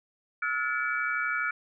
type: tone cluster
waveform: sine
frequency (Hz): 1303 / 1435 / 1728 / 2290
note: E6 / F6 / A6 / D7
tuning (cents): -20 / +47 / -32 / -44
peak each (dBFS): -34 / -29 / -36 / -33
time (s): 0.42-1.51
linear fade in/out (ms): 5
effects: none